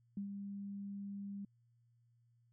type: tone with ADSR envelope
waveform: sine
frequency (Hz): 200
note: G3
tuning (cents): +35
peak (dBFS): -37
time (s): 0.17-1.45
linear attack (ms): 3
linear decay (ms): 100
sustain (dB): -5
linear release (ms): 4
effects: added 118 Hz sine -69 dBFS peak until 2.52 s